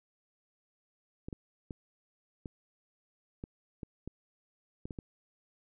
clicks, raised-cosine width 3 ms, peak -27 dBFS, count 10, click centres 1.285 / 1.328 / 1.708 / 2.458 / 3.439 / 3.832 / 4.076 / 4.855 / 4.908 / 4.988 s, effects none

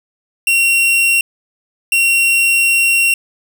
45% pulse tone bursts at uneven times, 2741 Hz, F7, 33 cents flat, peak -10 dBFS, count 2, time 0.47-1.21 / 1.92-3.14 s, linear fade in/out 2 ms, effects none

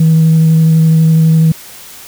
sine tone with vibrato, 160.6 Hz, E3, 45 cents flat, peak -3 dBFS, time 0-1.52 s, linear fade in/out 5 ms, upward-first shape square, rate 12 Hz, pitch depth 9 cents each way, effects tanh soft clip ceiling -2 dBFS + white hiss -33 dBFS RMS until 2.07 s

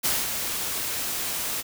white noise with ADSR envelope, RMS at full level -23 dBFS, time 0.03-1.63 s, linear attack 22 ms, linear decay 210 ms, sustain -6 dB, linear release 32 ms, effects none

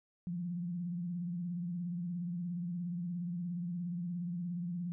sine tone with vibrato, 174.61 Hz, F3, in tune, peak -35 dBFS, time 0.27-4.92 s, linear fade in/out 0 ms, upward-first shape sine, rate 17 Hz, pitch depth 66 cents each way, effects none

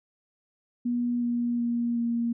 sine tone with pitch steps, 241.5 / 239.1 / 236.8 / 234.5 Hz, B3 / A#3 / A#3 / A#3, -39 / +44 / +27 / +11 cents, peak -24 dBFS, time 0.85-2.33 s, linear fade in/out 10 ms, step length 370 ms, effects none

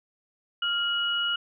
sine tone pair together, 1396.9 / 2911 Hz, F6 / F#7, 0 / -29 cents, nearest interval octave + minor second, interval 1271 cents, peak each -28 / -26 dBFS, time 0.62-1.36 s, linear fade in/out 5 ms, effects none

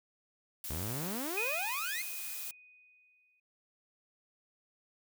blue noise, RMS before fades -41 dBFS, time 0.64-2.51 s, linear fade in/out 2 ms
sawtooth exponential sweep, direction up, 69.1 to 2184 Hz, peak -33 dBFS, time 0.7-2.02 s, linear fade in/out 5 ms
sine tone with exponential decay, 2489 Hz, D#7, in tune, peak -31 dBFS, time 1.37-3.4 s, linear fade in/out 5 ms, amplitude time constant 440 ms
effects none

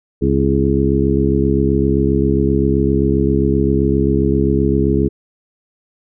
harmonic tone with a mistuned harmonic, 67.6 Hz, C#2, 43 cents flat, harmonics 1 / 2 / 3 / 4 / 5 / 6, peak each -19 / -19 / -19 / -19 / -19 / -19 dBFS, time 0.21-5.09 s, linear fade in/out 20 ms, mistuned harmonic 6, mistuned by +48 cents, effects none

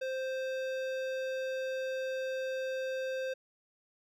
sine tone with hard clipping, 523.3 Hz, C5, in tune, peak -35 dBFS, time 0.01-3.34 s, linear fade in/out 10 ms, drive 15 dB, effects none

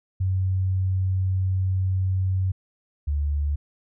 sine tone pair in turn, 94 / 72.82 Hz, F#2 / D2, +28 / -14 cents, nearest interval major third, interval 442 cents, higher first, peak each -20 / -21 dBFS, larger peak first, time 0.2-2.52 / 3.07-3.56 s, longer first, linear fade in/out 10 ms, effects none

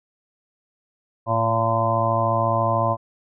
harmonic tone with a mistuned harmonic, 114 Hz, A#2, 38 cents flat, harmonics 1 / 2 / 3 / 5 / 6 / 7 / 8 / 9, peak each -24 / -32 / -33 / -25 / -24 / -34 / -28 / -23 dBFS, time 1.26-2.97 s, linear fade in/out 50 ms, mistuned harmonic 1, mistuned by -38 cents, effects none

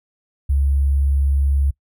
sine tone with sample-and-hold, 69.3 Hz, C#2, in tune, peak -14 dBFS, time 0.49-1.71 s, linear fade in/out 10 ms, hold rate 11025 Hz, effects noise-tail reverb RT60 0.1 s tail -23 dB re dry

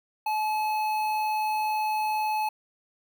square tone with notch filter, 859 Hz, A5, 42 cents flat, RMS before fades -27 dBFS, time 0.26-2.49 s, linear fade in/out 5 ms, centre 7300 Hz, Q 0.57, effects none

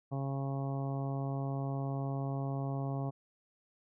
harmonic tone, 137 Hz, C#3, 20 cents flat, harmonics 1 / 2 / 3 / 4 / 5 / 6 / 7 / 8, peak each -34 / -41 / -46 / -47 / -44 / -49 / -53 / -51 dBFS, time 0.11-3.11 s, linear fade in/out 20 ms, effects none

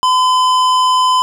sine tone with hard clipping, 1016 Hz, B5, 49 cents sharp, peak -11 dBFS, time 0.03-1.22 s, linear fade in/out 0 ms, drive 13 dB, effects none

